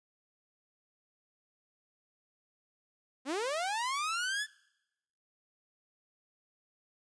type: linear sweep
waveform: sawtooth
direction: up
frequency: 246.9 to 1760 Hz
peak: -28 dBFS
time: 3.25-4.47 s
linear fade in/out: 50 ms
effects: noise-tail reverb RT60 0.9 s tail -23 dB re dry + resampled to 22050 Hz